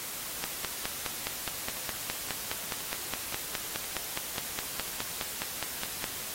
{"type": "two click trains", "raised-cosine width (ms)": 0.2, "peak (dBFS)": [-13, -23], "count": [28, 7], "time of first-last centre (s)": [[0.44, 6.042], [1.77, 4.879]], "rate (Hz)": [4.82, 1.93], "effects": ["white hiss -38 dBFS RMS until 6.34 s", "AAC 48 kbps"]}